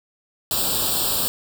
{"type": "noise with comb filter", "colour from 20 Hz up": "white", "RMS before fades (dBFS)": -22, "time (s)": [0.51, 1.28], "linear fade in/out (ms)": 0, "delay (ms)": 0.24, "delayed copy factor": 0.95, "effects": []}